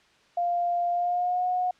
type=tone with pitch glide; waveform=sine; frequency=698.5 to 727.3 Hz; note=F5 to F#5; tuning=0 to -30 cents; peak=-23 dBFS; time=0.37-1.71 s; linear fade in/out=5 ms; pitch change=+70 cents; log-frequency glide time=0.91-1.46 s; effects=white hiss -60 dBFS RMS until 1.79 s + low-pass 4000 Hz 12 dB/octave